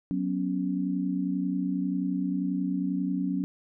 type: chord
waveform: sine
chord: F# suspended fourth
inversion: none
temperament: equal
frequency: 185 / 246.9 / 277.2 Hz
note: F#3 / B3 / C#4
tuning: 0 / 0 / 0 cents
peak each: -29 / -34 / -29 dBFS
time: 0.11-3.44 s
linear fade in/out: 0 ms
effects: none